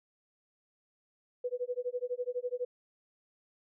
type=tone with tremolo; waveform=sine; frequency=493.9 Hz; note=B4; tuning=in tune; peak=-29 dBFS; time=1.44-2.65 s; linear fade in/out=5 ms; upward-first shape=sine; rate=12 Hz; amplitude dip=100%; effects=none